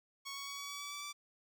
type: tone with pitch steps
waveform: 10% pulse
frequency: 1108.7 / 1116.4 / 1124.2 / 1132 / 1139.9 / 1147.8 / 1155.8 / 1163.8 Hz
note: C#6 / C#6 / C#6 / C#6 / C#6 / D6 / D6 / D6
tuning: 0 / +12 / +24 / +36 / +48 / -40 / -28 / -16 cents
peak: -34 dBFS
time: 0.25-1.13 s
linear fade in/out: 20 ms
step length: 110 ms
effects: none